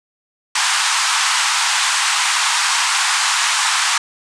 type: band-pass noise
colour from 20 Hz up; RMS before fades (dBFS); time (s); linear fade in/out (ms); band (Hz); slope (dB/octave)
pink; -17; 0.55-3.98; 5; 870 to 9200; 48
effects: none